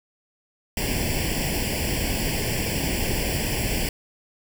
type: noise with comb filter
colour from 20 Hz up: pink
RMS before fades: -25 dBFS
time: 0.77-3.89 s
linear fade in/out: 2 ms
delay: 0.39 ms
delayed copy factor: +1
effects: none